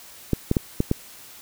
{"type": "clicks", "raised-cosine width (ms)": 3, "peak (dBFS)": -6, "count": 5, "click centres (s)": [0.333, 0.514, 0.568, 0.804, 0.914], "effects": ["white hiss -45 dBFS RMS until 1.41 s"]}